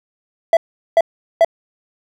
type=tone bursts; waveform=triangle; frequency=664 Hz; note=E5; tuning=12 cents sharp; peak=-5 dBFS; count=3; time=0.53-1.447 s; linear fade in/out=2 ms; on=39 ms; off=400 ms; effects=none